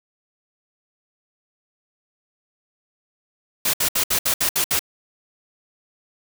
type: noise bursts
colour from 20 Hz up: white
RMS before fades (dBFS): -20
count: 8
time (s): 3.65-4.793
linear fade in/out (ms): 5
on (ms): 86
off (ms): 65
effects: none